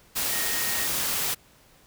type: tone in noise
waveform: sine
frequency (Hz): 1865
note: A#6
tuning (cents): 0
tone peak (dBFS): -34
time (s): 0.31-0.88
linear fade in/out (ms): 20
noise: white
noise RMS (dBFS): -27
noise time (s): 0.15-1.35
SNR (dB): -10
effects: pink hiss -57 dBFS RMS until 1.86 s